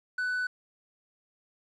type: tone with quantisation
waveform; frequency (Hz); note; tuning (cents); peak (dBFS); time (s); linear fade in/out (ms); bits
triangle; 1494; F#6; +16; -26; 0.18-0.47; 5; 9
effects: low-pass 7000 Hz 12 dB/octave